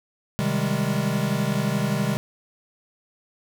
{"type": "chord", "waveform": "square", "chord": "Ab major seventh", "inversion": "first", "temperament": "equal", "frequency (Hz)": [130.81, 155.56, 196, 207.7], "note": ["C3", "Eb3", "G3", "Ab3"], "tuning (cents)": [0, 0, 0, 0], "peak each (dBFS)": -28, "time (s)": [0.39, 2.17], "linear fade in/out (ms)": 0, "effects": []}